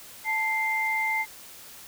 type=tone pair together; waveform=sine; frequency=880 / 2093 Hz; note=A5 / C7; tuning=0 / 0 cents; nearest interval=octave + minor third; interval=1500 cents; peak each=-29 / -25 dBFS; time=0.24-1.26 s; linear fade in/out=50 ms; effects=white hiss -46 dBFS RMS until 1.87 s